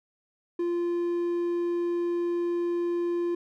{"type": "tone", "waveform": "triangle", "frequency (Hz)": 346.4, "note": "F4", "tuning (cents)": -14, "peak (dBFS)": -23, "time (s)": [0.59, 3.35], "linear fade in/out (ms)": 5, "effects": []}